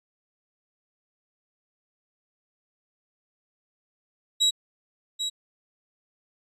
35% pulse tone with echo, 3868 Hz, B7, 37 cents flat, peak -16 dBFS, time 4.4-4.51 s, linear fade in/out 20 ms, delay 790 ms, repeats 1, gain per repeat -8 dB, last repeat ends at 5.3 s, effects resampled to 32000 Hz

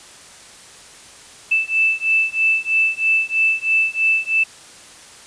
sine beating tone pair, 2639 / 2642.1 Hz, E7 / E7, +1 / +3 cents, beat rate 3.1 Hz, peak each -18 dBFS, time 1.51-4.44 s, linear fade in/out 10 ms, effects white hiss -42 dBFS RMS until 5.26 s + resampled to 22050 Hz

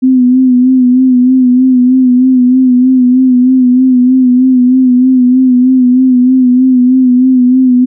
sine tone with vibrato, 253.9 Hz, B3, 48 cents sharp, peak -3 dBFS, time 0.02-7.86 s, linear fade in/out 20 ms, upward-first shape sine, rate 3.2 Hz, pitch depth 46 cents each way, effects none

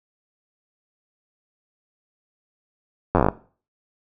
slowing click train, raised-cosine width 1 ms, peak -3 dBFS, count 10, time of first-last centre 3.15-3.286 s, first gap 10 ms, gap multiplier 1.1, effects noise-tail reverb RT60 0.4 s tail -18 dB re dry

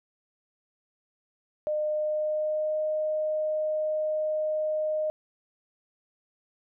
sine tone with pitch glide, 607 to 617.3 Hz, D#5 to D#5, -43 to -14 cents, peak -25 dBFS, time 1.67-5.1 s, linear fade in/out 0 ms, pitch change +29 cents, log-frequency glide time 1.77-2.79 s, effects none

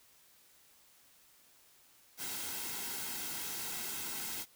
white noise with comb filter, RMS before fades -40 dBFS, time 2.17-4.46 s, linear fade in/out 50 ms, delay 1.7 ms, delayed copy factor -0.55, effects white hiss -64 dBFS RMS until 4.55 s

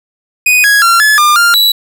45% pulse tone with pitch steps, 2488 / 1661 / 1371 / 1715 / 1202 / 1397 / 3933 Hz, D#7 / G#6 / F6 / A6 / D6 / F6 / B7, -1 / 0 / -32 / -45 / +40 / 0 / -8 cents, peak -5 dBFS, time 0.46-1.72 s, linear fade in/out 5 ms, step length 180 ms, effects none

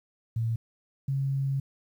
sine tone pair in turn, 113.9 / 136.63 Hz, A#2 / C#3, -40 / -25 cents, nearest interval minor third, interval 315 cents, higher second, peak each -25 dBFS, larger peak neither, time 0.36-0.56 / 1.08-1.6 s, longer second, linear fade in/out 5 ms, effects 10-bit

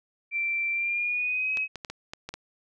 sine tone with pitch glide, 2349 to 2547 Hz, D7 to D#7, 0 to +40 cents, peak -25 dBFS, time 0.31-1.68 s, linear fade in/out 50 ms, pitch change +140 cents, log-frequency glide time 0.72-1.54 s
clicks, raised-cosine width 0.2 ms, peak -19 dBFS, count 7, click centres 1.572 / 1.757 / 1.848 / 1.9 / 2.135 / 2.29 / 2.34 s
effects none

